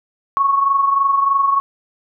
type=tone pair together; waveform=sine; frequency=1102.8 / 1126 Hz; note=C#6 / C#6; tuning=-9 / +27 cents; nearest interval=unison; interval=36 cents; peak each=-13 / -21 dBFS; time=0.37-1.6 s; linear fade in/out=0 ms; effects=none